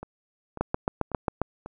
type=two click trains; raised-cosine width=1 ms; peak=-23 / -10 dBFS; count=4 / 7; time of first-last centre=0.03-1.66 / 0.61-1.416 s; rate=1.84 / 7.44 Hz; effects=none